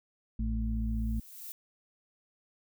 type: harmonic tone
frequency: 55.5 Hz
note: A1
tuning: 16 cents sharp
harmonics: 1 / 2 / 4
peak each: -30 / -39 / -35 dBFS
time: 0.39-1.2 s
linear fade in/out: 5 ms
type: noise with exponential growth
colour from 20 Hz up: violet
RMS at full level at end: -41 dBFS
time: 0.6-1.52 s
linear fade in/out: 1 ms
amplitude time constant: 200 ms
effects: none